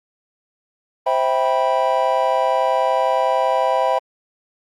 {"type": "chord", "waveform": "triangle", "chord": "C major seventh", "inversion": "none", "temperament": "just", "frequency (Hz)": [523.3, 654.1, 784.9, 981.1], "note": ["C5", "E5", "G5", "B5"], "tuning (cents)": [0, -14, 2, -12], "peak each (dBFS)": -19, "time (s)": [1.06, 3.99], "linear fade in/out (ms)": 10, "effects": ["Opus 32 kbps"]}